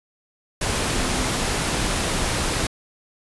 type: tone in noise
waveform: sine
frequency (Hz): 254.1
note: B3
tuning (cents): +49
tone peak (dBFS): -32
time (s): 0.93-1.31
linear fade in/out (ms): 5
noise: pink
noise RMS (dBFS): -23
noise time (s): 0.61-2.67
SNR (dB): -12
effects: resampled to 24000 Hz